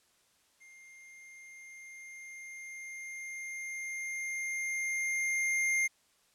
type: tone with level ramp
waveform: square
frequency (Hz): 2113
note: C7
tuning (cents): +16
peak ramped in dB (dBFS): -54 to -27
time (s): 0.6-5.88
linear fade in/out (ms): 20
effects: white hiss -69 dBFS RMS until 6.34 s + low-pass 10000 Hz 12 dB/octave